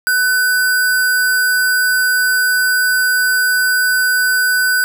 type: tone with sample-and-hold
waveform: sine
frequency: 1501 Hz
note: F#6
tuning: 24 cents sharp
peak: -11 dBFS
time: 0.07-4.84 s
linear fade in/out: 0 ms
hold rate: 6300 Hz
effects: none